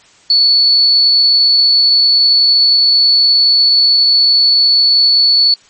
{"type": "tone", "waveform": "sine", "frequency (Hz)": 4435, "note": "C#8", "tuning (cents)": 0, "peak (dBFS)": -6, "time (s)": [0.3, 5.54], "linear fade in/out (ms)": 2, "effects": ["white hiss -46 dBFS RMS until 5.69 s", "MP3 32 kbps"]}